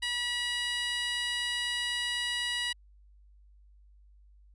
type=tone with high-pass filter; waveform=15% pulse; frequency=968 Hz; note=B5; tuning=35 cents flat; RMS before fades=-32 dBFS; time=0.02-2.73 s; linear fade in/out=10 ms; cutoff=2200 Hz; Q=1.2; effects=added 50 Hz sine -55 dBFS peak until 4.54 s + resampled to 22050 Hz